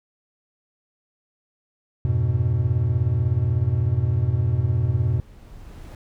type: chord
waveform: triangle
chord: F diminished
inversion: none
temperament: equal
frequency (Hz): 87.31 / 103.83 / 123.47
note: F2 / Ab2 / Cb3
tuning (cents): 0 / 0 / 0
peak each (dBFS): -22 / -22 / -19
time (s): 2.05-5.2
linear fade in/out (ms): 0
type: noise with exponential growth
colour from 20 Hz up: brown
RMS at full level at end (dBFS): -36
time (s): 3.23-5.95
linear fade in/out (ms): 2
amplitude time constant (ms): 590
effects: none